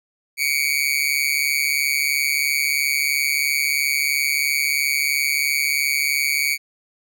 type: tone with amplitude modulation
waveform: sawtooth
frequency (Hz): 2263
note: C#7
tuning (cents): +35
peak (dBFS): -11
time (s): 0.37-6.58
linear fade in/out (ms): 50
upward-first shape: sine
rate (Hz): 143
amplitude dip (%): 90
effects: none